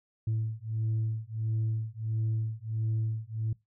sine beating tone pair, 110 / 111.5 Hz, A2 / A2, 0 / +23 cents, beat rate 1.5 Hz, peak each -30 dBFS, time 0.27-3.53 s, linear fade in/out 5 ms, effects noise-tail reverb RT60 0.2 s tail -23 dB re dry + tanh soft clip ceiling -24 dBFS

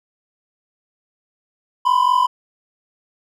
triangle tone pair together, 987.8 / 1032.7 Hz, B5 / C6, 0 / -23 cents, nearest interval minor second, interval 77 cents, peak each -13 / -15 dBFS, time 1.85-2.27 s, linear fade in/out 10 ms, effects none

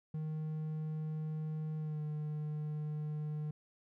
triangle tone with pitch glide, 155.56 to 151.48 Hz, D#3 to D#3, 0 to -46 cents, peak -34 dBFS, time 0.14-3.51 s, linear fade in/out 5 ms, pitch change -46 cents, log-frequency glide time 1.78-2.01 s, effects none

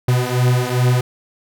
45% pulse beating tone pair, 123.47 / 125.97 Hz, B2 / B2, 0 / +35 cents, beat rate 2.5 Hz, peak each -17 dBFS, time 0.08-1.01 s, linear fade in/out 5 ms, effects none

